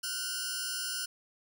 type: tone cluster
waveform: 10% pulse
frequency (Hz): 1422 / 1514 / 5230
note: F6 / F#6 / E8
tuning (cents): +31 / +39 / -15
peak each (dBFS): -31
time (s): 0.03-1.06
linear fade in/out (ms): 10
effects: none